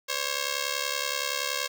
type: ring-modulated tone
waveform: 5% pulse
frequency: 541 Hz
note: C#5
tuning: 42 cents flat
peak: -13 dBFS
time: 0.08-1.68 s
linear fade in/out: 20 ms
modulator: 35.3 Hz
effects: none